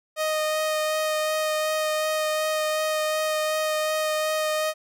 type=tone with vibrato; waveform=sawtooth; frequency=620 Hz; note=D#5; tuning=6 cents flat; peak=-19 dBFS; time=0.16-4.74 s; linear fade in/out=50 ms; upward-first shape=sine; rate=2.7 Hz; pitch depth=10 cents each way; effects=none